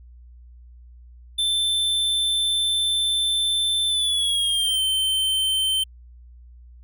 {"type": "tone with pitch glide", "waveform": "square", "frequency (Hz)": [3541, 3100], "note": ["A7", "G7"], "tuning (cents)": [10, -20], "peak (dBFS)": -20, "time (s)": [1.38, 5.84], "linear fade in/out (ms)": 10, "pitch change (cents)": -230, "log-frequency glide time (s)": [3.88, 4.8], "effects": ["added 60 Hz sine -43 dBFS peak until 6.83 s"]}